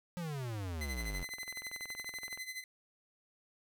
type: exponential sweep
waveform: square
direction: down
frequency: 181.1 to 43.33 Hz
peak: -38 dBFS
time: 0.17-1.23 s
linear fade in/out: 0 ms
type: tone with tremolo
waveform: sawtooth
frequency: 2036 Hz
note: C7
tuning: 48 cents flat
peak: -35 dBFS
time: 0.81-2.64 s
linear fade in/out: 2 ms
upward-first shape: sine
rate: 12 Hz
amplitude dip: 75%
type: click train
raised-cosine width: 0.5 ms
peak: -35 dBFS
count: 31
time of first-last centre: 0.96-2.375 s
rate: 21.2 Hz
effects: none